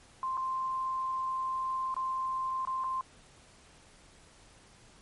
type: tone with dropouts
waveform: sine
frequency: 1046.5 Hz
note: C6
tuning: in tune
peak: -30 dBFS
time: 0.23-3.01 s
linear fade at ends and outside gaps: 1 ms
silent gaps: 0.371-0.375 / 1.942-1.965 / 2.651-2.673 / 2.838-2.842 s
effects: pink hiss -58 dBFS RMS until 5.01 s + MP3 48 kbps